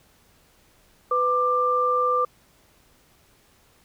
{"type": "tone pair together", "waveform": "sine", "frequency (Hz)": [499.2, 1186], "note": ["B4", "D6"], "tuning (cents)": [19, 17], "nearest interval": "octave + minor third", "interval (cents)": 1498, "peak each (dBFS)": [-24, -20], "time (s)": [1.11, 2.25], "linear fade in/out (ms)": 5, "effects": ["pink hiss -59 dBFS RMS until 3.84 s"]}